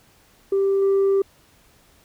sine tone with level steps, 392 Hz, G4, in tune, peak -15 / -13 dBFS, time 0.52-1.22 s, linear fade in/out 5 ms, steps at 0.82 s, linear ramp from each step 2 ms, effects tanh soft clip ceiling -14 dBFS + pink hiss -56 dBFS RMS until 2.04 s

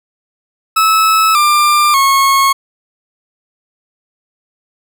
40% pulse tone with pitch steps, 1300 / 1192.1 / 1093.2 Hz, E6 / D6 / C#6, -24 / +26 / -24 cents, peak -7 dBFS, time 0.76-2.53 s, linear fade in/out 10 ms, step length 590 ms, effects none

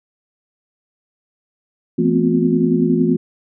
sine tone cluster, 169.8 / 220.9 / 248 / 258.6 / 358.8 Hz, F3 / A3 / B3 / C4 / F4, -48 / +7 / +7 / -20 / +47 cents, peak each -19 dBFS, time 1.98-3.17 s, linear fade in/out 10 ms, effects none

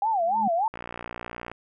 sine tone with vibrato, 776 Hz, G5, 18 cents flat, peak -21 dBFS, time 0.02-0.68 s, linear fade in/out 2 ms, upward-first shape sine, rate 3.4 Hz, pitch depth 270 cents each way
sine tone with exponential growth, 212 Hz, G#3, 36 cents sharp, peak -24 dBFS, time 0.19-0.48 s, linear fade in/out 5 ms, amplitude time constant 62 ms
click train, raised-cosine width 0.5 ms, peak -20 dBFS, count 47, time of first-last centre 0.74-1.516 s, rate 59.3 Hz
effects none

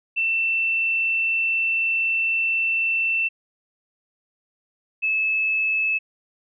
sine tone pair in turn, 2679 / 2604 Hz, E7 / E7, +27 / -22 cents, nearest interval unison, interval 49 cents, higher first, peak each -19 dBFS, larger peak neither, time 0.16-3.29 / 5.02-5.99 s, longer first, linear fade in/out 20 ms, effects none

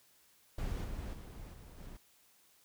brown noise with level steps, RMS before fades -38 / -42 / -48 / -52 / -48 dBFS, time 0.58-1.97 s, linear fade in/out 5 ms, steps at 0.84 / 1.13 / 1.53 / 1.78 s, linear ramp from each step 5 ms, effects white hiss -67 dBFS RMS until 2.64 s

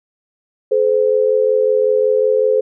sine tone pair together, 428.9 / 514.3 Hz, A4 / C5, -44 / -30 cents, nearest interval minor third, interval 314 cents, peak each -14 dBFS, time 0.71-2.61 s, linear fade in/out 10 ms, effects none

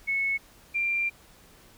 sine tone pair in turn, 2200 / 2375 Hz, C#7 / D7, -14 / +19 cents, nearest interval minor second, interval 133 cents, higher second, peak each -24 dBFS, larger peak neither, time 0.07-0.38 / 0.74-1.1 s, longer second, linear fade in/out 20 ms, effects pink hiss -55 dBFS RMS until 1.77 s

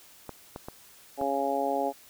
clicks, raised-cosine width 1 ms, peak -23 dBFS, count 4, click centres 0.293 / 0.561 / 0.685 / 1.213 s
harmonic tone, 138.59 Hz, C#3, in tune, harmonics 2 / 3 / 4 / 5 / 6, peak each -34 / -34 / -31 / -31 / -31 dBFS, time 1.17-1.93 s, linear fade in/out 50 ms
effects white hiss -54 dBFS RMS until 2.09 s

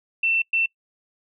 sine tone bursts at uneven times, 2685 Hz, E7, 31 cents sharp, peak -18 dBFS, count 2, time 0.23-0.42 / 0.53-0.66 s, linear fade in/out 5 ms, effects noise-tail reverb RT60 0.1 s tail -24 dB re dry

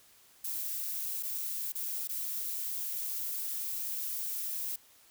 violet noise with dropouts, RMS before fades -36 dBFS, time 0.44-4.76 s, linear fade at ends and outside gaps 5 ms, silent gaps 1.227-1.231 / 1.722-1.752 / 2.075-2.091 s, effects white hiss -61 dBFS RMS until 5.1 s

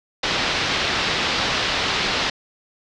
white low-pass noise, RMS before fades -22 dBFS, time 0.23-2.3 s, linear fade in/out 5 ms, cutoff 4600 Hz, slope 24 dB/octave, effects low-pass 7000 Hz 12 dB/octave

